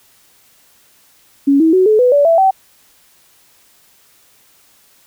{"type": "tone with pitch steps", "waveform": "sine", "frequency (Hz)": [279.1, 322.5, 372.6, 430.4, 497.3, 574.6, 663.8, 766.9], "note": ["C#4", "E4", "F#4", "A4", "B4", "D5", "E5", "G5"], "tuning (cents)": [12, -38, 12, -38, 12, -38, 12, -38], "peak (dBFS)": -7, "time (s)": [1.47, 2.51], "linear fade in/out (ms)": 10, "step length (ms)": 130, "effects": ["white hiss -51 dBFS RMS until 5.06 s"]}